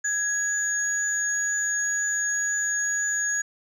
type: tone pair together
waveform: sine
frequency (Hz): 1661.2 / 6751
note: G#6 / G#8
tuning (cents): 0 / +27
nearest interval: 2 octaves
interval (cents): 2427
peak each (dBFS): -25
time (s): 0.04-3.42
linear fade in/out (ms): 10
effects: tanh soft clip ceiling -16 dBFS